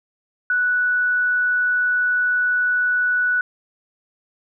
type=tone; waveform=sine; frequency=1478 Hz; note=F#6; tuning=2 cents flat; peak=-16 dBFS; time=0.5-3.41 s; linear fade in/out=2 ms; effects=none